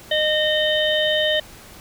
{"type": "harmonic tone", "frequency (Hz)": 613, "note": "D#5", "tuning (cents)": -26, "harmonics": [1, 3, 5, 6], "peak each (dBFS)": [-20, -24, -22, -26], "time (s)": [0.11, 1.4], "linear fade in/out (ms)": 5, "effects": ["pink hiss -43 dBFS RMS until 1.8 s"]}